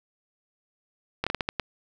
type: slowing click train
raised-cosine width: 0.3 ms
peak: -10 dBFS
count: 7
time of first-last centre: 1.24-1.597 s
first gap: 26 ms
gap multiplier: 1.33
effects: none